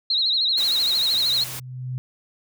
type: tone with vibrato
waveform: sine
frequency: 4000 Hz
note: B7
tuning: 21 cents sharp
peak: -18 dBFS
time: 0.1-1.44 s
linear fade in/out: 5 ms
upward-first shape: triangle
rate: 13 Hz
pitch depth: 140 cents each way
type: noise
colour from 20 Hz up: white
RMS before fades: -33 dBFS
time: 0.57-1.6 s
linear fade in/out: 10 ms
type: tone with exponential growth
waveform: sine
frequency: 127.3 Hz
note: C3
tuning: 47 cents flat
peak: -24 dBFS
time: 0.69-1.98 s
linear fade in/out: 0 ms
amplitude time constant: 280 ms
effects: none